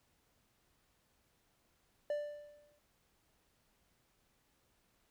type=tone with exponential decay; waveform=triangle; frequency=589 Hz; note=D5; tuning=5 cents sharp; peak=-30 dBFS; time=2.1-2.79 s; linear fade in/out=2 ms; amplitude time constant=150 ms; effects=pink hiss -75 dBFS RMS until 5.1 s